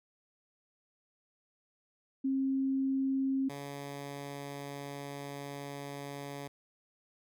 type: tone pair in turn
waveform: sine / 10% pulse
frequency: 268.1 / 141.49 Hz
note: C4 / C#3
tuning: +42 / +36 cents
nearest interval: major seventh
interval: 1106 cents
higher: first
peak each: -28 / -32 dBFS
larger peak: first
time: 2.24-3.49 / 3.49-6.48 s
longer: second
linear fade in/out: 10 ms
effects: none